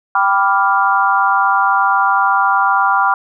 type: chord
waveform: sine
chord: G dominant seventh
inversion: none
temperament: equal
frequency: 784 / 987.8 / 1174.7 / 1396.9 Hz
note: G5 / B5 / D6 / F6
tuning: 0 / 0 / 0 / 0 cents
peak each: -16 dBFS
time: 0.15-3.14 s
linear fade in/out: 2 ms
effects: none